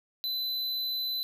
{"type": "tone", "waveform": "square", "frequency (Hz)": 4017, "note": "B7", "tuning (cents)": 29, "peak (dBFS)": -30, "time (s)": [0.24, 1.23], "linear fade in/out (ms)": 0, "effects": ["12-bit"]}